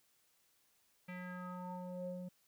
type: tone with low-pass filter sweep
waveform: square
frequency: 180.7 Hz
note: F#3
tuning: 41 cents flat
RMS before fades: -45 dBFS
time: 1.08-2.29 s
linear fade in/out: 10 ms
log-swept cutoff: 2300 to 390 Hz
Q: 5
effects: white hiss -74 dBFS RMS until 2.47 s